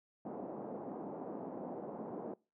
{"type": "band-pass noise", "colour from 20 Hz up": "pink", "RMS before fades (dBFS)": -44, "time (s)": [0.25, 2.34], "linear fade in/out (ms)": 5, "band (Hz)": [200, 800], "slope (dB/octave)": 24, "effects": ["noise-tail reverb RT60 0.3 s tail -23 dB re dry"]}